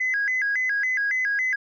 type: tone with vibrato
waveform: sine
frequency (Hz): 1826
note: A#6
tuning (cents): -36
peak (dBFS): -20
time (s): 0-1.56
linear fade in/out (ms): 10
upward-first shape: square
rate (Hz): 3.6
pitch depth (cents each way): 180
effects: tanh soft clip ceiling -17 dBFS